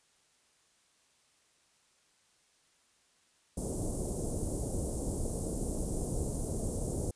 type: band-stop noise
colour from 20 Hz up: pink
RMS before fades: -34 dBFS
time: 3.57-7.11 s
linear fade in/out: 5 ms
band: 580 to 8700 Hz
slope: 24 dB/octave
effects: white hiss -69 dBFS RMS until 7.15 s + resampled to 22050 Hz